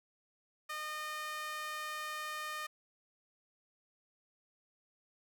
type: tone with high-pass filter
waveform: sawtooth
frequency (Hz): 611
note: D#5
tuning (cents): -32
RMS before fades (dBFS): -41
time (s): 0.69-2.67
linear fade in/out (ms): 10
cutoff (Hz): 1400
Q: 2.2
effects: none